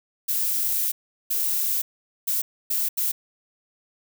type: noise bursts at uneven times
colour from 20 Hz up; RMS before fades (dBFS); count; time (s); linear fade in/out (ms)
violet; -24; 5; 0.28-0.92 / 1.3-1.82 / 2.27-2.42 / 2.7-2.89 / 2.97-3.12; 10
effects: none